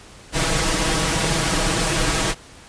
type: noise with comb filter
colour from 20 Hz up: pink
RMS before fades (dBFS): -20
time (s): 0.32-2.35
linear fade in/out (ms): 50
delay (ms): 6.2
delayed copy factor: +0.8
effects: pink hiss -44 dBFS RMS until 2.68 s + resampled to 22050 Hz